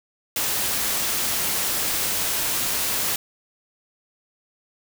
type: noise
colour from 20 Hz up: white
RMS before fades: -24 dBFS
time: 0.36-3.16 s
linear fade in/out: 2 ms
effects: none